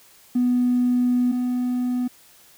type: tone pair in turn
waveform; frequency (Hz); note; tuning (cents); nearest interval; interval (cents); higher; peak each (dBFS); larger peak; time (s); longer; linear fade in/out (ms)
triangle; 246.9 / 248.2; B3 / B3; 0 / +9; unison; 9; second; -13 / -18; first; 0.35-1.32 / 1.32-2.08; first; 10
effects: tanh soft clip ceiling -14 dBFS + white hiss -52 dBFS RMS until 2.57 s